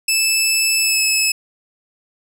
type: tone with pitch glide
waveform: 15% pulse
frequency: 2626 to 2594 Hz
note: E7 to E7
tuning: -7 to -28 cents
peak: -7 dBFS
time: 0.08-1.32 s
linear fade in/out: 5 ms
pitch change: -21 cents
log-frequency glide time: 0.81-0.99 s
effects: none